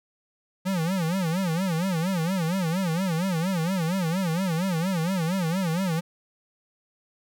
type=tone with vibrato; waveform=square; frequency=176.1 Hz; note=F3; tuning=15 cents sharp; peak=-24 dBFS; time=0.65-6.01 s; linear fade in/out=20 ms; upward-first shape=sine; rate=4.3 Hz; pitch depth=180 cents each way; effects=none